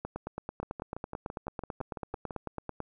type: two click trains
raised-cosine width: 1 ms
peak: -21 / -24 dBFS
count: 26 / 11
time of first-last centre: 0.05-2.803 / 0.63-2.308 s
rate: 9.08 / 5.96 Hz
effects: none